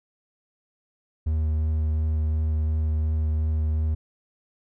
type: tone with vibrato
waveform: triangle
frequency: 77.78 Hz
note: D#2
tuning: in tune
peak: -19 dBFS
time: 1.26-3.95 s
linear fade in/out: 10 ms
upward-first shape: triangle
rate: 2.8 Hz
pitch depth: 14 cents each way
effects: none